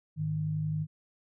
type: tone pair together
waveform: sine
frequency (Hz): 102.8 / 154.19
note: G#2 / D#3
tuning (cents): -17 / -15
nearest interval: perfect fifth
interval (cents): 702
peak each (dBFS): -37 / -29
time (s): 0.16-0.87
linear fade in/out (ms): 50
effects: none